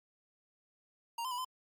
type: tone with pitch steps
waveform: square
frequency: 933 / 1028 / 980 / 1024 Hz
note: A#5 / C6 / B5 / C6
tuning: +1 / -31 / -14 / -38 cents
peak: -36 dBFS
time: 1.18-1.448 s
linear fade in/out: 5 ms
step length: 67 ms
effects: MP3 96 kbps